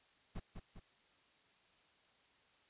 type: noise with echo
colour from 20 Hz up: brown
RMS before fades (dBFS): -43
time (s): 0.35-0.4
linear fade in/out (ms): 10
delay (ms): 200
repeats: 2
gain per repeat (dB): -5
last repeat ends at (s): 0.8
effects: white hiss -70 dBFS RMS until 2.69 s + resampled to 8000 Hz